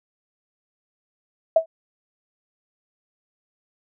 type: tone with exponential decay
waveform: sine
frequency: 650 Hz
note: E5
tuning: 24 cents flat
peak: -8 dBFS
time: 1.56-1.66 s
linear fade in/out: 5 ms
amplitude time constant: 21 ms
effects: none